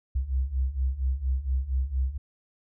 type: beating tone pair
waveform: sine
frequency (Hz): 63 / 67.3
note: B1 / C2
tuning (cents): +35 / +49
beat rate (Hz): 4.3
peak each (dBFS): -29 / -26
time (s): 0.15-2.18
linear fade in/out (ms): 10
effects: none